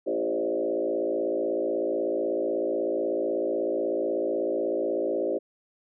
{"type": "tone with frequency modulation", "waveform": "sine", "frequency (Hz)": 459.5, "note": "A#4", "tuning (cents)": -25, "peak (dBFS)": -24, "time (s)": [0.06, 5.39], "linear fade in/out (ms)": 20, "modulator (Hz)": 56.2, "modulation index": 2.6, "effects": []}